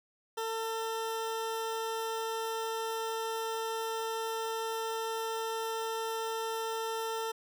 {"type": "tone", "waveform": "20% pulse", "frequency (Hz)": 448.9, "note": "A4", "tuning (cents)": 35, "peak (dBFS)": -28, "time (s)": [0.37, 7.32], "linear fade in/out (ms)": 10, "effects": []}